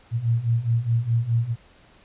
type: beating tone pair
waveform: sine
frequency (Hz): 113.6 / 118.4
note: A#2 / A#2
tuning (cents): -44 / +27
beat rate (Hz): 4.8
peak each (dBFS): -24 / -21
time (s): 0.11-1.56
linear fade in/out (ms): 50
effects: pink hiss -54 dBFS RMS until 2.04 s + resampled to 8000 Hz